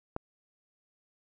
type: click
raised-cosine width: 1 ms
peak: -19 dBFS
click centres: 0.164 s
effects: none